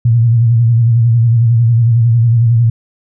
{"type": "tone with vibrato", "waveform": "sine", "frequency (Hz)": 116.54, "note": "A#2", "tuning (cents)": 0, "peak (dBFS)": -6, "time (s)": [0.05, 2.7], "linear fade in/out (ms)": 5, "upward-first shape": "sine", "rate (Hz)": 11, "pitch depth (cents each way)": 66, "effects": []}